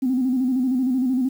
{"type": "tone with vibrato", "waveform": "sine", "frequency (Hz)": 256, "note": "C4", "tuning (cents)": -38, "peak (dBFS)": -17, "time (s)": [0.02, 1.29], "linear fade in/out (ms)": 10, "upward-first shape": "square", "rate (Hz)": 13, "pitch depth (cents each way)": 60, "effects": ["tanh soft clip ceiling -13 dBFS", "8-bit"]}